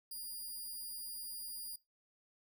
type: tone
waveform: 5% pulse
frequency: 4839 Hz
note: D#8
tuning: 49 cents flat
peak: -36 dBFS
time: 0.11-1.76 s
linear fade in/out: 5 ms
effects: noise-tail reverb RT60 0.2 s tail -20 dB re dry